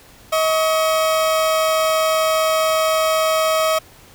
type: tone pair together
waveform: 30% pulse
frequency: 636 / 1120.9 Hz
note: D#5 / C#6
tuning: +38 / +19 cents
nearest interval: minor seventh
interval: 981 cents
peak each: -13 / -22 dBFS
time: 0.32-3.79 s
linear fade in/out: 10 ms
effects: pink hiss -46 dBFS RMS until 4.14 s